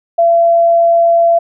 sine tone, 677 Hz, E5, 46 cents sharp, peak -6 dBFS, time 0.18-1.39 s, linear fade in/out 10 ms, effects none

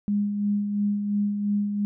sine tone with tremolo, 204.9 Hz, G#3, 23 cents flat, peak -20 dBFS, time 0.08-1.85 s, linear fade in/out 0 ms, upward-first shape sine, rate 2.9 Hz, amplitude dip 45%, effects none

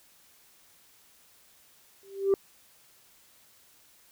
sine tone with exponential growth, 392 Hz, G4, in tune, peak -15 dBFS, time 2.03-2.34 s, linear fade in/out 1 ms, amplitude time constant 66 ms, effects tanh soft clip ceiling -17 dBFS + white hiss -60 dBFS RMS until 4.11 s

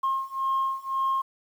sine beating tone pair, 1070 / 1071.9 Hz, C6 / C6, +38 / +42 cents, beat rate 1.9 Hz, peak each -27 / -26 dBFS, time 0.03-1.22 s, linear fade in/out 10 ms, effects tanh soft clip ceiling -19 dBFS + 9-bit

